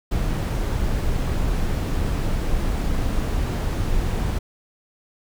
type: noise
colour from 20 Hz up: brown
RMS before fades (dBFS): -22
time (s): 0.11-4.39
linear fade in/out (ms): 10
effects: none